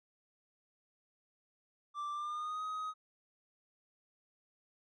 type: tone with pitch glide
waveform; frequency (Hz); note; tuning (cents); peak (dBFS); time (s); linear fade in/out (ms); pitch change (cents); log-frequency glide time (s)
triangle; 1174.7 to 1259; D6 to D#6; 0 to +20; -35; 1.94-2.94; 50; +120; 2.12-2.63
effects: resampled to 22050 Hz